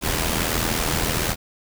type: noise with amplitude modulation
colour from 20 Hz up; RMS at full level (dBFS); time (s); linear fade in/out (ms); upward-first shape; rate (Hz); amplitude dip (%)
pink; -20; 0.01-1.36; 50; sine; 81.2; 65
effects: none